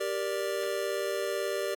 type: chord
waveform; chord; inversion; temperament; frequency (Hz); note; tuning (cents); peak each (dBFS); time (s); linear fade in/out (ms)
square; G minor; none; just; 392 / 470.4 / 588; G4 / Bb4 / D5; 0 / +16 / +2; -34 / -36 / -34; 0-1.75; 10
effects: AAC 64 kbps